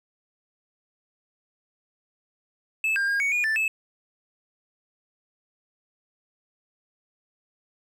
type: tone with pitch steps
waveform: triangle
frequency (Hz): 2615 / 1601 / 1621 / 2234 / 2441 / 1765 / 2607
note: E7 / G6 / G#6 / C#7 / D#7 / A6 / E7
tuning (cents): -15 / +36 / -42 / +13 / -34 / +5 / -20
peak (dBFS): -20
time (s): 2.84-3.68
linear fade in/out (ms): 2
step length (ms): 120
effects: none